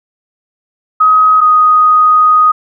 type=tone pair in turn; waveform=sine; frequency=1264 / 1246.6 Hz; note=D#6 / D#6; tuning=+27 / +3 cents; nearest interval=unison; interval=24 cents; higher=first; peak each=-4 dBFS; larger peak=neither; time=1-1.41 / 1.41-2.52 s; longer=second; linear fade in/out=10 ms; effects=none